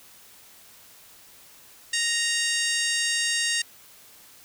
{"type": "harmonic tone with a mistuned harmonic", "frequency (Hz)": 932.3, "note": "A#5", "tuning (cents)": 0, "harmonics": [2, 3, 4, 5, 6, 7, 8, 9, 10], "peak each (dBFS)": [-28, -30, -31, -32, -33, -33, -34, -35, -35], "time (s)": [1.93, 3.62], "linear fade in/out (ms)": 5, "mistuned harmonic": 6, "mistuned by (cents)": -16, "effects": ["white hiss -51 dBFS RMS until 4.44 s"]}